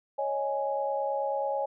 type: chord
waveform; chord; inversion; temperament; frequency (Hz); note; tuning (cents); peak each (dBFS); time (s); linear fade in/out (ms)
sine; C# suspended second; none; just; 554.4 / 623.7 / 831.5; C#5 / D#5 / G#5; 0 / +4 / +2; -30 / -35 / -31; 0.18-1.66; 10
effects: none